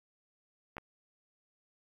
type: clicks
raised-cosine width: 0.5 ms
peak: -26 / -27 dBFS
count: 2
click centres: 0.768 / 0.782 s
effects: 10-bit